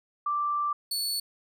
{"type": "tone pair in turn", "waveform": ["sine", "sawtooth"], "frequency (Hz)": [1174.7, 4435], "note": ["D6", "C#8"], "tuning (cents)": [0, 0], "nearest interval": "octave + major seventh", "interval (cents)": 2300, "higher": "second", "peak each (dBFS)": -25, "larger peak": "neither", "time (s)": [[0.26, 0.73], [0.91, 1.2]], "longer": "first", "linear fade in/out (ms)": 5, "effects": []}